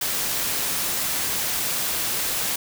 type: noise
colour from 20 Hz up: white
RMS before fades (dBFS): -25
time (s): 0.01-2.56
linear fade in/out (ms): 5
effects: none